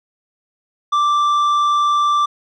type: tone with tanh clipping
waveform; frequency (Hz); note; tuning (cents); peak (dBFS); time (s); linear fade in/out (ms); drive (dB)
sine; 1174.7; D6; 0; -14; 0.92-2.26; 10; 7
effects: none